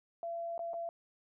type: tone with dropouts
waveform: sine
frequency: 677 Hz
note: E5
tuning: 46 cents sharp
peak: -36 dBFS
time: 0.23-0.89 s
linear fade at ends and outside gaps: 1 ms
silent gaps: 0.579-0.592 / 0.734-0.74 s
effects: none